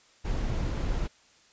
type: noise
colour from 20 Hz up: brown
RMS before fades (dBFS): -29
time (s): 0.24-1.08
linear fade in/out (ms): 20
effects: white hiss -60 dBFS RMS until 1.52 s + resampled to 16000 Hz